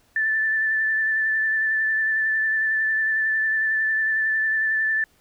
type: tone with vibrato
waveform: sine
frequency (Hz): 1760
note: A6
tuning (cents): 0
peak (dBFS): -19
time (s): 0.16-5.04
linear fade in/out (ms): 2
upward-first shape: sine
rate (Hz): 11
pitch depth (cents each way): 18
effects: pink hiss -61 dBFS RMS until 5.2 s